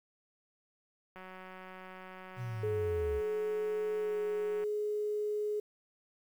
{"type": "click train", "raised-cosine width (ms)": 0.5, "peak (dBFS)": -34, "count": 648, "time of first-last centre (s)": [1.16, 4.638], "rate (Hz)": 186}
{"type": "linear sweep", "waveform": "sine", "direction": "down", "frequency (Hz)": [126.2, 65.41], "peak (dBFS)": -36, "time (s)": [2.36, 3.22], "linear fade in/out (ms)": 50}
{"type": "tone with pitch glide", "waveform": "sine", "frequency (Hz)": [426.3, 420.2], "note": ["G#4", "G#4"], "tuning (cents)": [45, 20], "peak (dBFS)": -31, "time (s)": [2.63, 5.6], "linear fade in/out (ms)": 5, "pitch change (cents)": -25, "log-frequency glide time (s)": [3.99, 4.19]}
{"effects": ["10-bit"]}